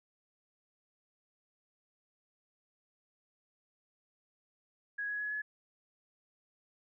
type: tone with pitch steps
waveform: sine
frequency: 1661.2 / 1674.7 / 1688.3 / 1702 Hz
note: G#6 / G#6 / G#6 / G#6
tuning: 0 / +14 / +28 / +42 cents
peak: -34 dBFS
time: 4.98-5.42 s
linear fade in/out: 10 ms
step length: 110 ms
effects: none